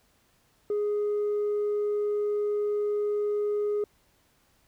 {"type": "tone with tanh clipping", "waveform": "triangle", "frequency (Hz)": 415.3, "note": "G#4", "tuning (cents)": 0, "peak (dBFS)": -25, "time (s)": [0.7, 3.84], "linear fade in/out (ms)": 2, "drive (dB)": 6, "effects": ["pink hiss -66 dBFS RMS until 4.67 s"]}